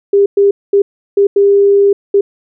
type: tone bursts at uneven times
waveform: sine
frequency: 400.6 Hz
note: G4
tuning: 38 cents sharp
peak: -5 dBFS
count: 6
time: 0.13-0.26 / 0.37-0.51 / 0.73-0.82 / 1.17-1.27 / 1.36-1.93 / 2.14-2.21 s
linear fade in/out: 5 ms
effects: none